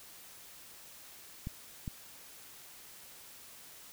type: clicks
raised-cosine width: 5 ms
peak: -25 dBFS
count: 2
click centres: 1.471 / 1.878 s
effects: white hiss -53 dBFS RMS until 3.92 s